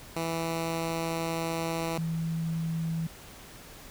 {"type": "tone pair in turn", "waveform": ["10% pulse", "sine"], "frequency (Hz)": [164.81, 163.58], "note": ["E3", "E3"], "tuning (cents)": [0, -13], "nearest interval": "unison", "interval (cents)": 13, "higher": "first", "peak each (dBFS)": [-21, -28], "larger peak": "first", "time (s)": [[0.16, 1.98], [1.98, 3.07]], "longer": "first", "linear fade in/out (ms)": 5, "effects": ["pink hiss -48 dBFS RMS until 3.9 s"]}